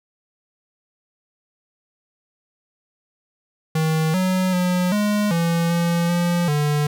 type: tone with pitch steps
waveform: square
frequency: 158.5 / 185.5 / 180.4 / 208.1 / 168.4 / 170.5 / 173.6 / 147.9 Hz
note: D#3 / F#3 / F#3 / G#3 / E3 / F3 / F3 / D3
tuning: +32 / +5 / -44 / +4 / +37 / -41 / -10 / +13 cents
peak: -18 dBFS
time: 3.75-6.87 s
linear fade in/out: 5 ms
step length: 390 ms
effects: none